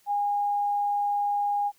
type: tone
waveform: sine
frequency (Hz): 817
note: G#5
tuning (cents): -29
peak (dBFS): -23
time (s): 0.06-1.72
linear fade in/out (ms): 50
effects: white hiss -63 dBFS RMS until 1.78 s